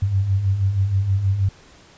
sine beating tone pair, 92.5 / 98.8 Hz, F#2 / G2, 0 / +14 cents, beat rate 6.3 Hz, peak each -25 / -17 dBFS, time 0.02-1.49 s, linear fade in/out 5 ms, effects pink hiss -49 dBFS RMS until 1.97 s + resampled to 16000 Hz

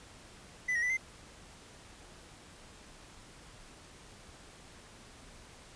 triangle tone with pitch steps, 1997 / 1886 / 1986 / 2076 Hz, B6 / A#6 / B6 / C7, +19 / +20 / +9 / -14 cents, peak -27 dBFS, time 0.68-0.972 s, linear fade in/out 10 ms, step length 73 ms, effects pink hiss -54 dBFS RMS until 5.75 s + resampled to 22050 Hz

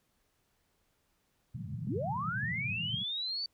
pink band-pass noise, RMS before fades -39 dBFS, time 1.54-3.04 s, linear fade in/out 10 ms, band 100 to 190 Hz, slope 48 dB/octave
sine linear sweep, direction up, 164.81 to 4602 Hz, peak -33 dBFS, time 1.87-3.46 s, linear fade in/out 2 ms
effects pink hiss -75 dBFS RMS until 3.53 s

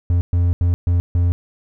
triangle tone bursts at uneven times, 87.31 Hz, F2, in tune, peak -11 dBFS, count 5, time 0.1-0.21 / 0.33-0.53 / 0.61-0.74 / 0.87-1 / 1.15-1.32 s, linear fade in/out 0 ms, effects none

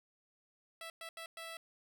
10% pulse tone bursts at uneven times, 659.3 Hz, E5, in tune, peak -36 dBFS, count 4, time 0.81-0.9 / 1.01-1.09 / 1.17-1.26 / 1.37-1.57 s, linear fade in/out 2 ms, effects none

